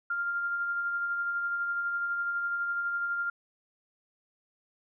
sine tone with tremolo, 1396.9 Hz, F6, in tune, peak -27 dBFS, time 0.1-3.3 s, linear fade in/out 5 ms, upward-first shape sine, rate 12 Hz, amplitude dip 30%, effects none

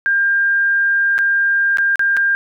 sine tone with dropouts, 1600 Hz, G6, 35 cents sharp, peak -12 dBFS, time 0.06-2.35 s, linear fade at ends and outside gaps 0 ms, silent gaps 1.181-1.188 / 1.772-1.784 / 1.957-1.994 / 2.167-2.171 s, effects none

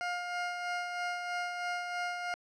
20% pulse tone with tremolo, 709 Hz, F5, 26 cents sharp, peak -27 dBFS, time 0.01-2.34 s, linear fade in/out 0 ms, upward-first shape sine, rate 3.1 Hz, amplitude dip 40%, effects low-pass 5000 Hz 12 dB/octave

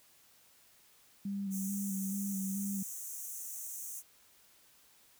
sine tone with vibrato, 196 Hz, G3, in tune, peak -34 dBFS, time 1.25-2.83 s, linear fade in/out 5 ms, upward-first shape square, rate 2.3 Hz, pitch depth 27 cents each way
pink high-pass noise, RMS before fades -43 dBFS, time 1.5-4.03 s, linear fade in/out 50 ms, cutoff 6000 Hz, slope 96 dB/octave
effects white hiss -64 dBFS RMS until 5.19 s

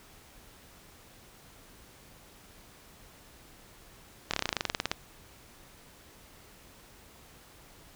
slowing click train, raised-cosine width 0.2 ms, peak -10 dBFS, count 16, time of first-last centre 4.31-4.915 s, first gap 26 ms, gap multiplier 1.06, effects pink hiss -55 dBFS RMS until 7.95 s

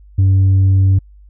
sine tone, 95.9 Hz, G2, 37 cents flat, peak -5 dBFS, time 0.18-0.99 s, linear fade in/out 10 ms, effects tanh soft clip ceiling -7 dBFS + added 50 Hz sine -39 dBFS peak until 1.29 s

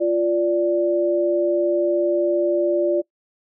sine tone pair together, 347.8 / 585 Hz, F4 / D5, -7 / -7 cents, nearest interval major sixth, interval 900 cents, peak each -19 dBFS, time 0-3.02 s, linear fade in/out 20 ms, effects noise-tail reverb RT60 0.1 s tail -22 dB re dry

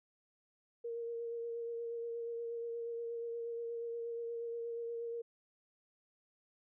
sine tone with vibrato, 466.2 Hz, A#4, in tune, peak -38 dBFS, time 0.84-5.22 s, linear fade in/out 10 ms, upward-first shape sine, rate 8.4 Hz, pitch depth 17 cents each way, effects none

